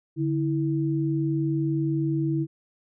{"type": "tone pair together", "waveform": "sine", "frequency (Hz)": [144.99, 325.5], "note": ["D3", "E4"], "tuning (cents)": [-22, -22], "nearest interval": "octave + major second", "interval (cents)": 1400, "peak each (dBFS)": -25, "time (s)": [0.16, 2.47], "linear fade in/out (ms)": 50, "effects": []}